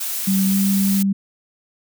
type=noise; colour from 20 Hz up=blue; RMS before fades=-25 dBFS; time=0-1.03 s; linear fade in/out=10 ms
type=tone with pitch glide; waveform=sine; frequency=193.1 to 196.36 Hz; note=G3 to G3; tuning=-26 to +3 cents; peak=-15 dBFS; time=0.27-1.13 s; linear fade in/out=10 ms; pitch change=+29 cents; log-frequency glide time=0.48-0.57 s
effects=none